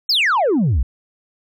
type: exponential sweep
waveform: sine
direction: down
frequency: 5530 to 53 Hz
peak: -11 dBFS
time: 0.09-0.83 s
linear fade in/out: 5 ms
effects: tanh soft clip ceiling -12 dBFS